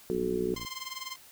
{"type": "harmonic tone", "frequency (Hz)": 61.74, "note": "B1", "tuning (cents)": 0, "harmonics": [3, 4, 5, 6, 7], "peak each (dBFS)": [-37, -37, -39, -30, -33], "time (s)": [0.1, 0.54], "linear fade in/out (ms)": 0}
{"type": "click train", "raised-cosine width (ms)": 3, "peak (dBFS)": -32, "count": 30, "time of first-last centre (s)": [0.15, 0.649], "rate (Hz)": 58.1}
{"type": "tone with tremolo", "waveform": "10% pulse", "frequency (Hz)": 1046.5, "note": "C6", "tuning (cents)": 0, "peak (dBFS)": -25, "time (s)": [0.56, 1.16], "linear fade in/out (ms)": 5, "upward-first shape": "triangle", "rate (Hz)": 20, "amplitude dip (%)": 90}
{"effects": ["white hiss -54 dBFS RMS until 1.31 s"]}